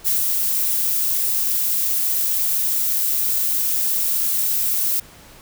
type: noise with ADSR envelope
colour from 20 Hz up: violet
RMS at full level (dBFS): -18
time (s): 0.04-5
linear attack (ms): 33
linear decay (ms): 130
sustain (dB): -2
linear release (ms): 6
effects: pink hiss -45 dBFS RMS until 5.41 s